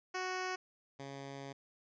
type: tone pair in turn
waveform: 10% pulse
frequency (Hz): 370 / 138.11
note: F#4 / C#3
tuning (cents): 0 / -6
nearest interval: octave + perfect fourth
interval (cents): 1706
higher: first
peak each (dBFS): -28 / -36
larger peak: first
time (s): 0.14-0.56 / 0.99-1.53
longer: second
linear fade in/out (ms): 10
effects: resampled to 16000 Hz